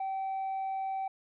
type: tone with tanh clipping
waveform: sine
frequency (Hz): 771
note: G5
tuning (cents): -29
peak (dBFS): -32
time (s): 0-1.08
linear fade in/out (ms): 5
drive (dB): 1
effects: none